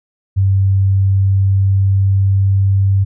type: tone with pitch glide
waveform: sine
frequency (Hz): 97 to 97.67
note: G2 to G2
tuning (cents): -18 to -6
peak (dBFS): -9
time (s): 0.36-3.05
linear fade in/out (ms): 20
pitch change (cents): +12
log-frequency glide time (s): 0.81-2.7
effects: none